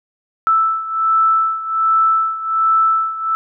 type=beating tone pair; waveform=sine; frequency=1318.5 / 1319.8 Hz; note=E6 / E6; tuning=0 / +2 cents; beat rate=1.3 Hz; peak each=-14 / -18 dBFS; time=0.47-3.35 s; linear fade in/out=0 ms; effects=none